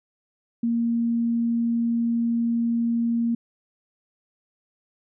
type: tone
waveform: sine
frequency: 233.1 Hz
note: A#3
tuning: in tune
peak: -20 dBFS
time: 0.63-3.35 s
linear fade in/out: 5 ms
effects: none